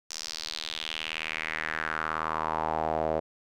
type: tone with band-pass filter sweep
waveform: sawtooth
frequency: 79.1 Hz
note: D#2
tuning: 29 cents sharp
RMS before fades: -32 dBFS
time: 0.1-3.2 s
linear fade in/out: 10 ms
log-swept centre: 5800 to 580 Hz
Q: 3.5
effects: none